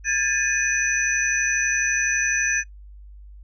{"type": "tone cluster", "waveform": "sine", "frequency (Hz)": [1628, 1760, 2487, 5970], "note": ["G#6", "A6", "D#7", "F#8"], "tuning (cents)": [-35, 0, -1, 15], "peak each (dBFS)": -25, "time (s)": [0.04, 2.64], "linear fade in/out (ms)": 50, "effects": ["noise-tail reverb RT60 0.1 s tail -20 dB re dry", "added 50 Hz sine -40 dBFS peak until 3.43 s"]}